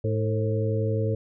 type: harmonic tone with a mistuned harmonic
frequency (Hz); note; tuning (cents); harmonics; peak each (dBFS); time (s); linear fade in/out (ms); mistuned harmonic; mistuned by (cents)
107.5; A2; -40; 1 / 2 / 3 / 4 / 5; -24 / -35 / -35 / -29 / -32; 0.04-1.15; 5; 4; +64
effects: none